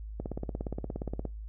click train, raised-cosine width 2 ms, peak -21 dBFS, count 19, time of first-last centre 0.2-1.253 s, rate 17.1 Hz, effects noise-tail reverb RT60 0.2 s tail -22 dB re dry + added 53 Hz sine -38 dBFS peak until 1.48 s

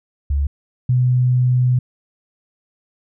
sine tone pair in turn, 70.7 / 125.54 Hz, C#2 / B2, +35 / +29 cents, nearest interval minor seventh, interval 994 cents, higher second, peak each -15 / -12 dBFS, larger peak second, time 0.3-0.47 / 0.89-1.79 s, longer second, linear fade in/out 5 ms, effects none

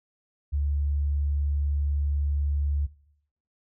sine tone, 72 Hz, D2, 34 cents flat, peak -23 dBFS, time 0.52-2.87 s, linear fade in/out 20 ms, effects noise-tail reverb RT60 0.7 s tail -19 dB re dry

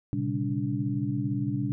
sine tone cluster, 116.1 / 133.8 / 147.1 / 200.3 / 289.1 Hz, A#2 / C3 / D3 / G3 / D4, -7 / +39 / +3 / +38 / -27 cents, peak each -32 / -31 / -39 / -33 / -31 dBFS, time 0.13-1.72 s, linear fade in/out 0 ms, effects none

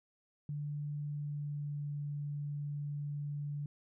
sine tone with pitch glide, 146.83 to 145.4 Hz, D3 to D3, 0 to -17 cents, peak -36 dBFS, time 0.49-3.66 s, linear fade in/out 2 ms, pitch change -17 cents, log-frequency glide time 1-1.92 s, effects none

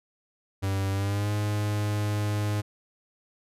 45% pulse tone with pitch glide, 97.4 to 104.39 Hz, G2 to G#2, -11 to +9 cents, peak -25 dBFS, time 0.62-2.62 s, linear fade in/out 20 ms, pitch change +120 cents, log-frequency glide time 0.9-1.32 s, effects resampled to 32000 Hz

